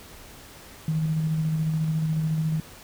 sine tone with tremolo, 157.8 Hz, D#3, 25 cents sharp, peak -21 dBFS, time 0.88-2.6 s, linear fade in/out 2 ms, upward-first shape square, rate 14 Hz, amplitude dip 25%, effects pink hiss -46 dBFS RMS until 2.83 s

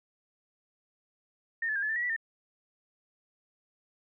sine tone with pitch steps, 1828 / 1729 / 1609 / 1720 / 1778 / 1916 / 1959 / 1809 Hz, A#6 / A6 / G6 / A6 / A6 / A#6 / B6 / A6, -34 / -31 / +45 / -40 / +18 / +47 / -15 / +48 cents, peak -28 dBFS, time 1.62-2.164 s, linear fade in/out 5 ms, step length 68 ms, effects none

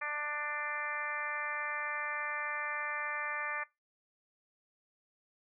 harmonic tone, 296.1 Hz, D4, 14 cents sharp, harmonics 2 / 3 / 4 / 5 / 6 / 7 / 8, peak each -47 / -45 / -40 / -45 / -39 / -42 / -43 dBFS, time 0.01-3.64 s, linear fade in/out 10 ms, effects noise-tail reverb RT60 0.2 s tail -21 dB re dry

